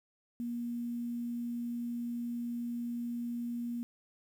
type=tone with quantisation; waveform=sine; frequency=237.8 Hz; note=A#3; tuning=35 cents sharp; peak=-34 dBFS; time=0.4-3.83 s; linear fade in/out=0 ms; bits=10; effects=none